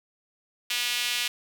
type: tone with high-pass filter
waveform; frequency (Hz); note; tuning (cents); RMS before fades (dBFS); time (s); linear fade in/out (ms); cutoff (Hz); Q
sawtooth; 242.6; B3; -31; -28; 0.7-1.28; 5; 2800; 1.9
effects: none